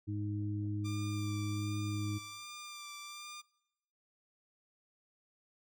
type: harmonic tone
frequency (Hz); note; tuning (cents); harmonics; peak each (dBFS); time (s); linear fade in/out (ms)
103.83; G#2; 0; 1 / 2 / 3; -36 / -46 / -40; 0.07-2.19; 20
type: tone with vibrato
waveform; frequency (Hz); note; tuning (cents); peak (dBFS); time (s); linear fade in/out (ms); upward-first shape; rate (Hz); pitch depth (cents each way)
10% pulse; 1187; D6; +18; -37; 0.84-3.42; 20; sine; 1.3; 20
effects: noise-tail reverb RT60 0.9 s tail -23 dB re dry + AAC 64 kbps